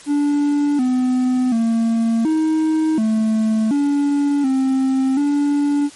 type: tone with pitch steps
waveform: triangle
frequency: 289.7 / 253.3 / 228 / 314.9 / 219.3 / 285.8 / 264.5 / 288.1 Hz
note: D4 / B3 / A#3 / D#4 / A3 / D4 / C4 / D4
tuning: -24 / +44 / -38 / +21 / -6 / -47 / +19 / -33 cents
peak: -12 dBFS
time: 0.06-5.9 s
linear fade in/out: 50 ms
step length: 730 ms
effects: white hiss -41 dBFS RMS until 5.95 s + MP3 48 kbps